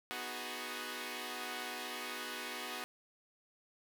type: chord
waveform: 5% pulse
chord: G# minor seventh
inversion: first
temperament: equal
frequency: 246.9 / 311.1 / 370 / 415.3 Hz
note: B3 / D#4 / F#4 / G#4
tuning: 0 / 0 / 0 / 0 cents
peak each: -34 / -37 / -33 / -36 dBFS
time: 0.11-2.84 s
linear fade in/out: 0 ms
effects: none